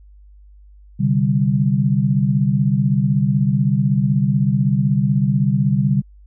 sine chord, C suspended second, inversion none, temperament equal, 130.81 / 146.83 / 196 Hz, C3 / D3 / G3, 0 / 0 / 0 cents, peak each -18 dBFS, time 0.99-6.02 s, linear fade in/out 20 ms, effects added 50 Hz sine -42 dBFS peak until 6.26 s

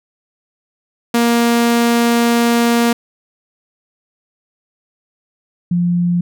sawtooth / sine tone pair in turn, 235.2 / 174.82 Hz, A#3 / F3, +16 / +2 cents, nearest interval perfect fourth, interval 514 cents, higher first, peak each -7 / -12 dBFS, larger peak first, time 1.14-2.93 / 5.71-6.21 s, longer first, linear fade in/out 5 ms, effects none

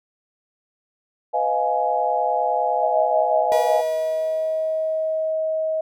sine chord, F half-diminished seventh, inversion second, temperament just, 502.9 / 628.6 / 698.5 / 838.1 Hz, Cb5 / Eb5 / F5 / Ab5, +31 / +18 / 0 / +16 cents, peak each -26 / -25 / -23 / -22 dBFS, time 1.33-3.82 s, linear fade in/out 20 ms
sine tone, 634 Hz, D#5, 32 cents sharp, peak -20 dBFS, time 2.83-5.81 s, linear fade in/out 5 ms
35% pulse tone with exponential decay, 482.7 Hz, B4, 40 cents flat, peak -21 dBFS, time 3.52-5.32 s, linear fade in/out 0 ms, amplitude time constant 390 ms
effects none

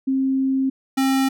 sine / square tone pair in turn, 266.4 / 267.4 Hz, C4 / C4, +31 / +38 cents, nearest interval unison, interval 7 cents, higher second, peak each -17 / -17 dBFS, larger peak neither, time 0.07-0.7 / 0.97-1.29 s, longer first, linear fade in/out 10 ms, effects none

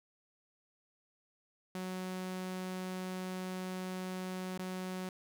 sawtooth tone with dropouts, 185 Hz, F#3, in tune, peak -34 dBFS, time 1.75-5.09 s, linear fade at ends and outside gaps 2 ms, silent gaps 4.577-4.591 s, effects none

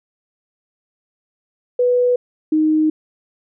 sine tone pair in turn, 493 / 310.6 Hz, B4 / D#4, -3 / -3 cents, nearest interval minor sixth, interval 800 cents, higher first, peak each -12 dBFS, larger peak neither, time 1.79-2.16 / 2.52-2.9 s, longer second, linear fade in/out 5 ms, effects none

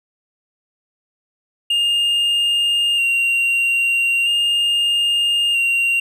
triangle tone with vibrato, 2792 Hz, F7, 1 cent flat, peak -13 dBFS, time 1.7-6 s, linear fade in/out 5 ms, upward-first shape square, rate 0.39 Hz, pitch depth 19 cents each way, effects none

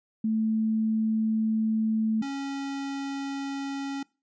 sine / square tone pair in turn, 220 / 276.2 Hz, A3 / C#4, 0 / -6 cents, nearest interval major third, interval 394 cents, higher second, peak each -23 / -31 dBFS, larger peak first, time 0.24-2.22 / 2.22-4.03 s, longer first, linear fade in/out 5 ms, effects noise-tail reverb RT60 0.3 s tail -23 dB re dry + resampled to 16000 Hz

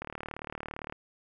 click train, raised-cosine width 0.5 ms, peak -22 dBFS, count 35, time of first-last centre 0.02-0.924 s, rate 37.6 Hz, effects none

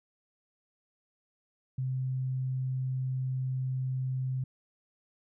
sine tone, 130 Hz, C3, 11 cents flat, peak -29 dBFS, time 1.78-4.44 s, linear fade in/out 5 ms, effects none

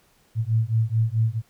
sine beating tone pair, 110 / 114.6 Hz, A2 / A#2, 0 / -29 cents, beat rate 4.6 Hz, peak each -22 dBFS, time 0.35-1.42 s, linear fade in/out 50 ms, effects pink hiss -61 dBFS RMS until 1.49 s

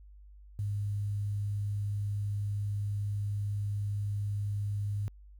sine tone with quantisation, 102.2 Hz, G#2, 27 cents flat, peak -30 dBFS, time 0.59-5.08 s, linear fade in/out 0 ms, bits 10, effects added 50 Hz sine -50 dBFS peak until 5.39 s

